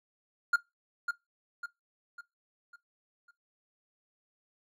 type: tone with echo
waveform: triangle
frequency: 1409 Hz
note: F6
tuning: 15 cents sharp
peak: -19 dBFS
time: 0.53-0.56 s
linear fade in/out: 5 ms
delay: 550 ms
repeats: 5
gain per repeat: -7 dB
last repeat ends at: 3.31 s
effects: noise-tail reverb RT60 0.2 s tail -21 dB re dry